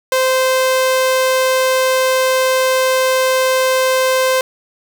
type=tone; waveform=sawtooth; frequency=519 Hz; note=C5; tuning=14 cents flat; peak=-8 dBFS; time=0.12-4.41 s; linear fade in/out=2 ms; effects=none